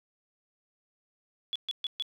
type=tone bursts; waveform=sine; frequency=3400 Hz; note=G#7; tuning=40 cents sharp; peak=-29 dBFS; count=4; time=1.53-2.024 s; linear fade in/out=0 ms; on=26 ms; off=130 ms; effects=11-bit